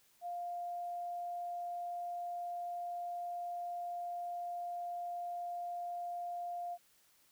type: tone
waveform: sine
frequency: 701 Hz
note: F5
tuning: 6 cents sharp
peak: -38 dBFS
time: 0.21-6.78 s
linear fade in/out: 50 ms
effects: white hiss -69 dBFS RMS until 7.31 s